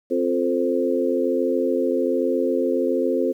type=harmonic tone with a mistuned harmonic; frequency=87.31 Hz; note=F2; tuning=in tune; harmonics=3 / 4 / 5 / 6; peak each=-24 / -24 / -24 / -24 dBFS; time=0.1-3.33 s; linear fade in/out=20 ms; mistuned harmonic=5; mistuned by=+24 cents; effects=9-bit